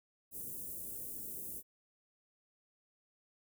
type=band-stop noise; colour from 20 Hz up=white; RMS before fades=-44 dBFS; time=0.31-1.63 s; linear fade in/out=50 ms; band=470 to 9300 Hz; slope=24 dB/octave; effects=none